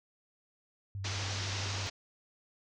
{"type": "tone with vibrato", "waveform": "sine", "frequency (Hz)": 98, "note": "G2", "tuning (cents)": 0, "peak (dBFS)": -36, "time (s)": [0.95, 1.87], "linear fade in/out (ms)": 0, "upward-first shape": "sine", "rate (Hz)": 12, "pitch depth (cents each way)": 42}
{"type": "low-pass noise", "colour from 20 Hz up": "white", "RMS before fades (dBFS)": -39, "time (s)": [1.04, 1.9], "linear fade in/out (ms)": 10, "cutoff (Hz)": 6300, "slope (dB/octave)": 48}
{"effects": []}